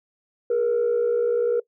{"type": "tone pair together", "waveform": "sine", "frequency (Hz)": [415.3, 475.8], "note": ["G#4", "A#4"], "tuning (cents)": [0, 35], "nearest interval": "major second", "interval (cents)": 235, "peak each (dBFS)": [-25, -18], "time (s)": [0.5, 1.6], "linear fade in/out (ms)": 5, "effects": ["noise-tail reverb RT60 0.1 s tail -21 dB re dry", "tanh soft clip ceiling -15 dBFS"]}